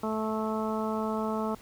harmonic tone, 218.3 Hz, A3, 13 cents flat, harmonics 1 / 2 / 3 / 4 / 5 / 6, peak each -31 / -34 / -36 / -37 / -38 / -39 dBFS, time 0.03-1.55 s, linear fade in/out 5 ms, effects added 109 Hz sine -58 dBFS peak until 1.61 s + pink hiss -54 dBFS RMS until 1.61 s

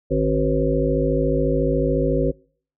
harmonic tone with a mistuned harmonic, 54 Hz, A1, 32 cents flat, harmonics 1 / 3 / 5 / 7 / 9 / 10, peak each -24 / -24 / -24 / -24 / -24 / -24 dBFS, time 0.1-2.32 s, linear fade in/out 20 ms, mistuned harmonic 3, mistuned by -100 cents, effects noise-tail reverb RT60 0.5 s tail -26 dB re dry

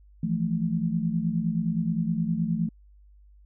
sine tone cluster, 164 / 173.6 / 219.7 Hz, E3 / F3 / A3, -9 / -10 / -2 cents, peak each -28 dBFS, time 0.23-2.69 s, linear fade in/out 5 ms, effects added 50 Hz sine -51 dBFS peak until 3.45 s

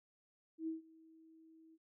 sine tone with ADSR envelope, 322.2 Hz, E4, 39 cents flat, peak -36 dBFS, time 0.58-1.78 s, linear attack 94 ms, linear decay 140 ms, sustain -24 dB, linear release 40 ms, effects none

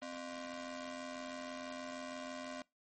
sawtooth ring-modulated tone, 434.2 Hz, A4, 23 cents flat, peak -36 dBFS, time 0.02-2.62 s, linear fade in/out 2 ms, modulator 174 Hz, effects noise-tail reverb RT60 0.2 s tail -22 dB re dry + MP3 32 kbps

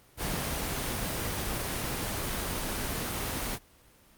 pink noise, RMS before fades -32 dBFS, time 0.17-3.59 s, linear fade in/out 50 ms, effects pink hiss -59 dBFS RMS until 4.17 s + Opus 24 kbps

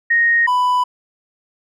sine / triangle tone pair in turn, 1864.7 / 994.1 Hz, A#6 / B5, 0 / +11 cents, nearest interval major seventh, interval 1089 cents, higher first, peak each -11 dBFS, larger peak neither, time 0.1-0.47 / 0.47-0.84 s, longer neither, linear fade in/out 10 ms, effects none

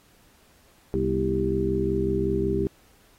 harmonic tone with a mistuned harmonic, 65.41 Hz, C2, in tune, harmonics 1 / 2 / 3 / 4 / 5 / 6, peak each -31 / -31 / -30 / -34 / -29 / -25 dBFS, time 0.94-2.67 s, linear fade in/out 0 ms, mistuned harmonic 4, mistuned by -120 cents, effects pink hiss -59 dBFS RMS until 3.18 s + AAC 48 kbps

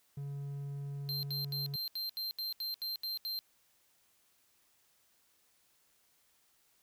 triangle tone, 140.9 Hz, C#3, 29 cents sharp, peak -36 dBFS, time 0.17-1.76 s, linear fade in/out 5 ms
square tone bursts, 4150 Hz, C8, 15 cents flat, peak -36 dBFS, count 11, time 1.09-3.39 s, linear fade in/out 0 ms, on 140 ms, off 76 ms
effects white hiss -71 dBFS RMS until 6.82 s

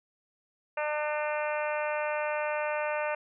harmonic tone, 300 Hz, D4, 37 cents sharp, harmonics 2 / 3 / 4 / 5 / 6 / 7 / 8 / 9, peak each -31 / -35 / -39 / -38 / -41 / -43 / -40 / -42 dBFS, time 0.77-3.15 s, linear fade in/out 5 ms, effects none

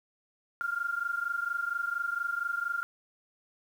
sine tone pair together, 1387.7 / 1412 Hz, F6 / F6, -11 / +19 cents, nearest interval unison, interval 30 cents, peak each -32 / -33 dBFS, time 0.61-2.83 s, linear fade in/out 0 ms, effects 9-bit

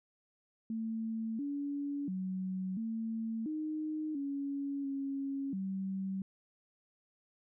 sine tone with pitch steps, 223.6 / 284.7 / 187.3 / 224.5 / 308.9 / 280 / 274.8 / 192 Hz, A3 / C#4 / F#3 / A3 / D#4 / C#4 / C#4 / G3, +28 / +46 / +21 / +35 / -12 / +18 / -15 / -36 cents, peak -34 dBFS, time 0.7-6.22 s, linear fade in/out 2 ms, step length 690 ms, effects none

